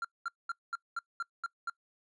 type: tone bursts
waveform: triangle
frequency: 1378 Hz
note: F6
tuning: 24 cents flat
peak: -30 dBFS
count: 8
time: 0.02-1.698 s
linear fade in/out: 2 ms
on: 26 ms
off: 210 ms
effects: noise-tail reverb RT60 0.1 s tail -23 dB re dry + resampled to 22050 Hz

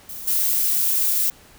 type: noise with level steps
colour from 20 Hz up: violet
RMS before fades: -34 / -20 dBFS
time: 0.09-1.3 s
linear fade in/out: 2 ms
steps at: 0.27 s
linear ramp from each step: 10 ms
effects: pink hiss -49 dBFS RMS until 1.58 s

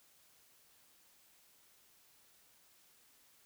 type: silence
effects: white hiss -67 dBFS RMS until 3.45 s

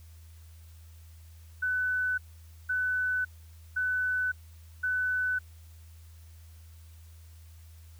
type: tone bursts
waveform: sine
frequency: 1500 Hz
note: F#6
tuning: 23 cents sharp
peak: -26 dBFS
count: 4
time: 1.62-5.39 s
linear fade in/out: 10 ms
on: 560 ms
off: 510 ms
effects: added 81 Hz sine -48 dBFS peak until 7.99 s + white hiss -62 dBFS RMS until 7.99 s

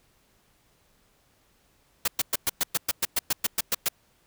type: noise bursts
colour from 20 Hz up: white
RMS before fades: -24 dBFS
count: 14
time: 2.05-3.886 s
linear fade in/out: 5 ms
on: 29 ms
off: 110 ms
effects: pink hiss -65 dBFS RMS until 4.26 s

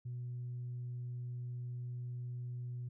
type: tone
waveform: sine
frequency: 122.7 Hz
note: B2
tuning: 11 cents flat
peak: -38 dBFS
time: 0.05-2.89 s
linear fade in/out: 10 ms
effects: tanh soft clip ceiling -36 dBFS

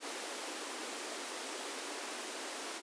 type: high-pass noise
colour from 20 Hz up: pink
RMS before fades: -42 dBFS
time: 0-2.82 s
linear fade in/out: 50 ms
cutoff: 270 Hz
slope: 48 dB/octave
effects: resampled to 22050 Hz

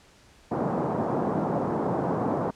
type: band-pass noise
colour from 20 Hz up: pink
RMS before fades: -27 dBFS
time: 0.51-2.51 s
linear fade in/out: 10 ms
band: 140 to 1000 Hz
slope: 24 dB/octave
effects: pink hiss -56 dBFS RMS until 2.55 s + low-pass 8000 Hz 12 dB/octave

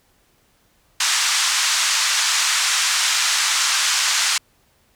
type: band-pass noise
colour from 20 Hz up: white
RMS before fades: -19 dBFS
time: 1-4.38 s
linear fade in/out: 5 ms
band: 1000 to 7500 Hz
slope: 24 dB/octave
effects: pink hiss -60 dBFS RMS until 4.95 s

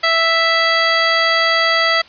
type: harmonic tone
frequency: 659.3 Hz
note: E5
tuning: in tune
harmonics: 1 / 2 / 3 / 4 / 5 / 6 / 7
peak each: -20 / -18 / -16 / -28 / -22 / -28 / -20 dBFS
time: 0.03-2.02 s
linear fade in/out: 10 ms
effects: white hiss -43 dBFS RMS until 2.08 s + resampled to 11025 Hz

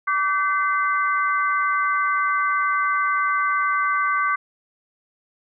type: tone cluster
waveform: sine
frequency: 1157 / 1534 / 2048 Hz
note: D6 / G6 / C7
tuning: -26 / -38 / -38 cents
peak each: -20 / -24 / -27 dBFS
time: 0.07-4.36 s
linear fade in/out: 10 ms
effects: none

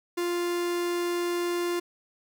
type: tone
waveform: 45% pulse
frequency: 349.2 Hz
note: F4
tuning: in tune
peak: -26 dBFS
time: 0.17-1.8 s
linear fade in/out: 10 ms
effects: 11-bit

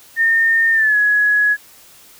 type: tone with pitch glide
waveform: sine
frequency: 1822 to 1680.5 Hz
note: A#6 to G#6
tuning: -40 to +20 cents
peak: -11 dBFS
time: 0.16-1.57 s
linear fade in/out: 50 ms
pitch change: -140 cents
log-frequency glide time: 0.72-0.97 s
effects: white hiss -45 dBFS RMS until 2.19 s

